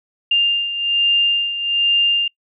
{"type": "beating tone pair", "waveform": "sine", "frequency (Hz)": [2800, 2801.2], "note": ["F7", "F7"], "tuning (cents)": [4, 5], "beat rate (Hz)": 1.2, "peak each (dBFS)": [-15, -21], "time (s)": [0.31, 2.28], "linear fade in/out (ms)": 5, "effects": ["noise-tail reverb RT60 0.1 s tail -25 dB re dry"]}